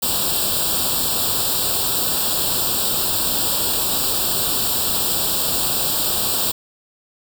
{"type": "noise with comb filter", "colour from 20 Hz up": "white", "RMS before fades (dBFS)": -20, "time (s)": [0.02, 6.52], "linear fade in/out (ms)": 10, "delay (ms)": 0.24, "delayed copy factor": 0.95, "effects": []}